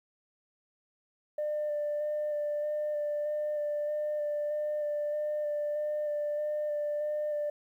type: tone with vibrato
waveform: sine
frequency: 596 Hz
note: D5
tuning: 25 cents sharp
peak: -28 dBFS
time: 1.38-7.5 s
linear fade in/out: 5 ms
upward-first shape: square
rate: 1.6 Hz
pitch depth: 13 cents each way
effects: tanh soft clip ceiling -26 dBFS + 11-bit